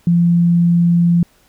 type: tone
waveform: sine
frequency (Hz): 171.8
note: F3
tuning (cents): -28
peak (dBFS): -9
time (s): 0.07-1.23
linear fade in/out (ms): 2
effects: pink hiss -54 dBFS RMS until 1.48 s